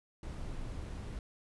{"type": "noise", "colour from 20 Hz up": "brown", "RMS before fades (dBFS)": -41, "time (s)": [0.23, 1.19], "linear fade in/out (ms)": 2, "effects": ["resampled to 24000 Hz"]}